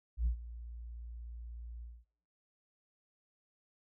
sine tone with ADSR envelope, 58.3 Hz, A#1, 1 cent sharp, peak -25 dBFS, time 0.17-2.05 s, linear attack 90 ms, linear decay 96 ms, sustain -18 dB, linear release 230 ms, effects noise-tail reverb RT60 0.7 s tail -26 dB re dry + tanh soft clip ceiling -26 dBFS

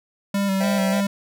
square tone with vibrato, 196 Hz, G3, in tune, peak -20 dBFS, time 0.34-1.07 s, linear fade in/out 5 ms, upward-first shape square, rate 3.4 Hz, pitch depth 28 cents each way
square chord, C major, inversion none, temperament just, 523.3 / 654.1 / 784.9 Hz, C5 / E5 / G5, 0 / -14 / +2 cents, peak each -30 / -28 / -33 dBFS, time 0.6-1.01 s, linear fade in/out 10 ms
effects none

